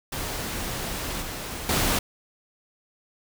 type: noise with level steps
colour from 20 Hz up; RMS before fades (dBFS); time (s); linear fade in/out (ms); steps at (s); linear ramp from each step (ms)
pink; -31 / -34 / -23; 0.12-1.99; 5; 1.22 / 1.69; 2
effects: none